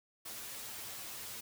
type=noise with comb filter; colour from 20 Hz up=white; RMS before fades=-45 dBFS; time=0.25-1.41 s; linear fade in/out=10 ms; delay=9 ms; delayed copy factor=+0.75; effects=none